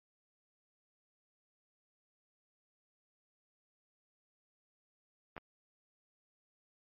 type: clicks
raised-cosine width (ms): 0.5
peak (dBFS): -29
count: 2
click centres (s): 5.366 / 5.379
effects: MP3 32 kbps